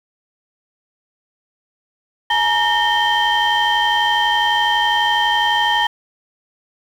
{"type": "tone cluster", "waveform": "sine", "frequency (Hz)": [849, 941, 1829, 3133], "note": ["G#5", "A#5", "A#6", "G7"], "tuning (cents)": [38, 16, -33, -2], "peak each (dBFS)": -18, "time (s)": [2.3, 5.87], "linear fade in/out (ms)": 5, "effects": ["tanh soft clip ceiling -8 dBFS", "7-bit"]}